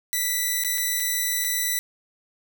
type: tone with dropouts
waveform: 5% pulse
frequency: 1975.5 Hz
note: B6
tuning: in tune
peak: -12 dBFS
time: 0.13-1.79 s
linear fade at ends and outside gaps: 0 ms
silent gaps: 0.637-0.647 / 0.777-0.781 / 1-1.004 / 1.442-1.446 s
effects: none